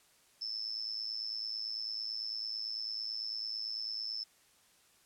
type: tone with amplitude modulation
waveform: sine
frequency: 5274 Hz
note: E8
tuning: in tune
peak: -32 dBFS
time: 0.41-4.24 s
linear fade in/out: 10 ms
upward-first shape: sine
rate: 109 Hz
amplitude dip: 90%
effects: white hiss -66 dBFS RMS until 5.05 s + low-pass 11000 Hz 12 dB/octave